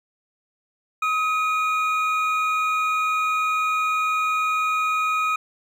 triangle tone pair together, 1269 / 2453 Hz, D#6 / D#7, +34 / -25 cents, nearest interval major seventh, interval 1141 cents, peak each -19 / -24 dBFS, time 1.02-5.36 s, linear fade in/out 5 ms, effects none

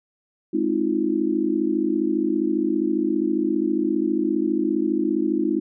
sine chord, F minor seventh, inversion first, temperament just, 209.5 / 261.9 / 314.3 / 349.2 Hz, Ab3 / C4 / Eb4 / F4, +15 / +2 / +18 / 0 cents, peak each -28 / -26 / -22 / -25 dBFS, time 0.53-5.6 s, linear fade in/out 10 ms, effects none

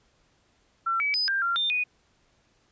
sine tone with pitch steps, 1349 / 2285 / 5000 / 1588 / 1381 / 3600 / 2474 Hz, E6 / D7 / D#8 / G6 / F6 / A7 / D#7, +40 / -48 / +8 / +22 / -20 / +39 / -10 cents, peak -23 dBFS, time 0.86-1.84 s, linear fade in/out 10 ms, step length 140 ms, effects pink hiss -66 dBFS RMS until 2.71 s + resampled to 16000 Hz

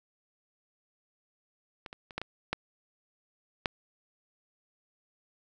clicks, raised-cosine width 0.3 ms, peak -25 / -27 / -29 / -17 / -20 / -13 / -11 dBFS, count 7, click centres 1.862 / 1.929 / 2.108 / 2.18 / 2.216 / 2.53 / 3.658 s, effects none

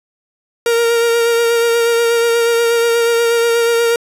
45% pulse tone with vibrato, 466.2 Hz, A#4, in tune, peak -11 dBFS, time 0.66-3.96 s, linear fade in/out 2 ms, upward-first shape sine, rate 8.3 Hz, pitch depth 19 cents each way, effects resampled to 32000 Hz + 7-bit

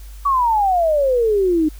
sine exponential sweep, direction down, 1149 to 300.4 Hz, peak -13 dBFS, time 0.25-1.69 s, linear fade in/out 10 ms, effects added 50 Hz sine -33 dBFS peak until 1.79 s + white hiss -48 dBFS RMS until 1.79 s

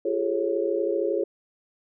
sine tone cluster, 344 / 399.9 / 432.8 / 547 Hz, F4 / G4 / A4 / C#5, -26 / +35 / -29 / -23 cents, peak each -28 dBFS, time 0.05-1.24 s, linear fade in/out 5 ms, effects none

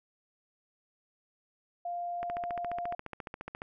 sine tone, 698.5 Hz, F5, in tune, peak -33 dBFS, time 1.85-2.95 s, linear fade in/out 5 ms
click train, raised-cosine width 0.5 ms, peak -24 dBFS, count 21, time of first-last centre 2.23-3.619 s, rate 14.4 Hz
effects none

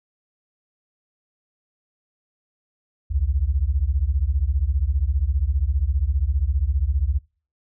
sine beating tone pair, 61.74 / 76.74 Hz, B1 / D#2, 0 / -23 cents, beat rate 15 Hz, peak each -21 dBFS, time 3.1-7.19 s, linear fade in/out 20 ms, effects noise-tail reverb RT60 0.4 s tail -25 dB re dry

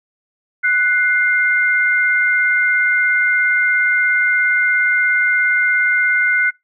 sine tone pair together, 1483 / 2100 Hz, F#6 / C7, +4 / +6 cents, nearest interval tritone, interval 602 cents, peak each -14 / -16 dBFS, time 0.63-6.51 s, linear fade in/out 20 ms, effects noise-tail reverb RT60 0.2 s tail -25 dB re dry

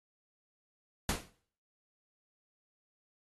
pink noise with exponential decay, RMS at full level -29 dBFS, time 1.09-1.3 s, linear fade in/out 1 ms, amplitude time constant 45 ms, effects noise-tail reverb RT60 0.5 s tail -17 dB re dry + AAC 32 kbps

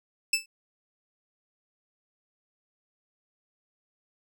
20% pulse tone with exponential decay, 2637 Hz, E7, in tune, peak -14 dBFS, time 0.33-0.46 s, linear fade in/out 5 ms, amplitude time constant 28 ms, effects none

